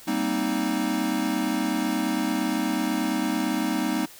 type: chord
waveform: square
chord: C minor seventh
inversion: second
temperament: equal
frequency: 196 / 233.1 / 261.6 / 311.1 Hz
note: G3 / Bb3 / C4 / Eb4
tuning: 0 / 0 / 0 / 0 cents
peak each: -32 / -30 / -30 / -28 dBFS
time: 0.07-4.06 s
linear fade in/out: 10 ms
effects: white hiss -47 dBFS RMS until 4.19 s